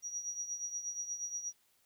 sine tone with tremolo, 5770 Hz, F#8, 44 cents flat, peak -34 dBFS, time 0.02-1.53 s, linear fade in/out 50 ms, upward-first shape triangle, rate 8.4 Hz, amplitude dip 75%, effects white hiss -72 dBFS RMS until 1.85 s

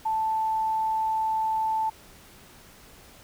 sine tone, 880 Hz, A5, in tune, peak -23 dBFS, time 0.05-1.9 s, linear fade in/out 10 ms, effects pink hiss -51 dBFS RMS until 3.23 s

